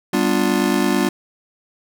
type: chord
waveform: square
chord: G dominant seventh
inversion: none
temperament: just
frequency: 196 / 245 / 294 / 352.8 Hz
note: G3 / B3 / D4 / F4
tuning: 0 / -14 / +2 / +18 cents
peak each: -22 dBFS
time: 0.13-1.09 s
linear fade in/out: 5 ms
effects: none